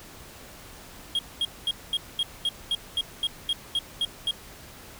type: tone bursts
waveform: triangle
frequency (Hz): 3259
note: G#7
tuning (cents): -33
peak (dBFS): -21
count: 13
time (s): 1.15-4.31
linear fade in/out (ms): 2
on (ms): 40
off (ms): 220
effects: pink hiss -46 dBFS RMS until 4.99 s